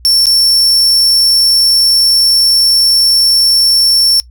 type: tone with dropouts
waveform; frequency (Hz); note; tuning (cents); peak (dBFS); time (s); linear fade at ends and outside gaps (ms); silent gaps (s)
40% pulse; 5430; F8; -50; -5; 0.05-4.2; 0; 0.257-0.268
effects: noise-tail reverb RT60 0.1 s tail -20 dB re dry + added 60 Hz sine -35 dBFS peak until 4.3 s